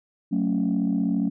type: chord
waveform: sine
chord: F# minor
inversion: none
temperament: equal with one note detuned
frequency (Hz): 185 / 222.2 / 277.2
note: F#3 / A3 / C#4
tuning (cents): 0 / +17 / 0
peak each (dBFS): -24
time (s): 0.31-1.3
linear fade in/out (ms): 20
effects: tanh soft clip ceiling -15 dBFS